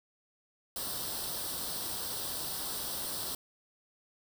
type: noise with comb filter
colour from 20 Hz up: white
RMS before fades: -37 dBFS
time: 0.76-3.35 s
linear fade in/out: 2 ms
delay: 0.22 ms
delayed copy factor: +0.7
effects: none